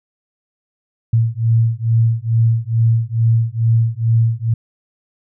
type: beating tone pair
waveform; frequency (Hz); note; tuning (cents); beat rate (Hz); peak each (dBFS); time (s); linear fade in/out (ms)
sine; 113.2 / 115.5; A2 / A#2; +50 / -16; 2.3; -15; 1.13-4.54; 5
effects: none